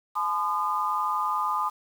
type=tone cluster; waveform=sine; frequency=852 / 1021 / 1220 Hz; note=G#5 / C6 / D#6; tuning=+44 / -43 / -34 cents; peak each=-31 / -28 / -27 dBFS; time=0.15-1.7 s; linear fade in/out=20 ms; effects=8-bit